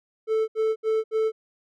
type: tone bursts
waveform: triangle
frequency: 440 Hz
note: A4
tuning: in tune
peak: -18 dBFS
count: 4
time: 0.27-1.32 s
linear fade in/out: 50 ms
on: 210 ms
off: 70 ms
effects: none